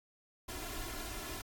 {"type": "noise with comb filter", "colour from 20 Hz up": "pink", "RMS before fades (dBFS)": -42, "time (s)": [0.48, 1.42], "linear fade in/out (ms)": 10, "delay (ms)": 2.9, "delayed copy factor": 0.85, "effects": ["AAC 64 kbps"]}